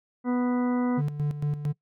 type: harmonic tone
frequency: 246.9 Hz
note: B3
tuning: in tune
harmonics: 1 / 2 / 3 / 4 / 5 / 6 / 8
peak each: -23 / -33 / -38 / -38 / -41 / -45 / -46 dBFS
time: 0.24-1.02 s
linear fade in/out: 50 ms
type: tone with tremolo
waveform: triangle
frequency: 147.1 Hz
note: D3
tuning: 3 cents sharp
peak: -21 dBFS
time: 0.97-1.73 s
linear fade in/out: 20 ms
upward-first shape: square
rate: 4.4 Hz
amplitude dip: 65%
effects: noise-tail reverb RT60 0.1 s tail -21 dB re dry